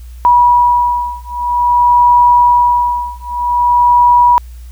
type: beating tone pair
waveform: sine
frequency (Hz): 970 / 970.51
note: B5 / B5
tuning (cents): -31 / -31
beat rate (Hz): 0.51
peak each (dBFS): -10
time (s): 0.25-4.38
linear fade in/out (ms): 0
effects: added 60 Hz sine -28 dBFS peak until 4.71 s + white hiss -48 dBFS RMS until 4.71 s